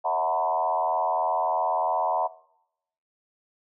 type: tone with frequency modulation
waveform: sine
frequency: 815 Hz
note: G#5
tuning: 33 cents flat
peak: -22 dBFS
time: 0.04-2.28 s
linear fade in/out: 20 ms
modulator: 83.1 Hz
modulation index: 2.4
effects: noise-tail reverb RT60 0.8 s tail -20 dB re dry